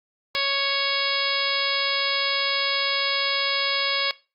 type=harmonic tone with a mistuned harmonic; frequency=555 Hz; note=C#5; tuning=2 cents sharp; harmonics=1 / 2 / 3 / 4 / 5 / 6 / 7 / 8 / 9; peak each=-32 / -30 / -32 / -28 / -32 / -29 / -30 / -30 / -30 dBFS; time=0.35-4.11 s; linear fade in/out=0 ms; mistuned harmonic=8; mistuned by=-20 cents; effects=noise-tail reverb RT60 0.3 s tail -20 dB re dry + Opus 48 kbps